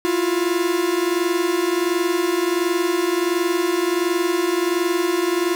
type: tone pair together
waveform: 45% pulse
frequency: 334.4 / 355.8 Hz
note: E4 / F4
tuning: +25 / +32 cents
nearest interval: minor second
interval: 107 cents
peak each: -22 / -20 dBFS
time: 0.05-5.55 s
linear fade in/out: 0 ms
effects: none